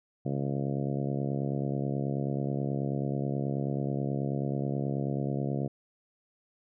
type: harmonic tone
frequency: 69.3 Hz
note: C#2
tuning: in tune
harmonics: 2 / 3 / 4 / 5 / 6 / 7 / 8 / 9 / 10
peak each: -31 / -35 / -37 / -39 / -41 / -42 / -43 / -44 / -45 dBFS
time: 0.25-5.68 s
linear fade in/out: 10 ms
effects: none